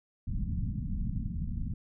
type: low-pass noise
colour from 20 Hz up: pink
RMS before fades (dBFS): -33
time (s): 0.27-1.74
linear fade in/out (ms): 5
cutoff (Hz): 230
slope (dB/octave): 48
effects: none